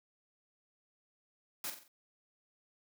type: noise with echo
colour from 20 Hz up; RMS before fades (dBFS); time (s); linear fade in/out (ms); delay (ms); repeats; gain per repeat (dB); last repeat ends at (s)
white; -39; 1.64-1.7; 2; 45; 4; -7; 1.88
effects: high-pass 150 Hz 12 dB/octave